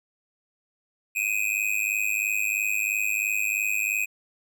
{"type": "tone with amplitude modulation", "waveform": "square", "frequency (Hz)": 2505, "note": "D#7", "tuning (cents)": 11, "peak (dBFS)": -20, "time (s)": [1.15, 4.06], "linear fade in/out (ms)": 20, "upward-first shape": "sine", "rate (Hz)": 103, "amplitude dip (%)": 100, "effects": []}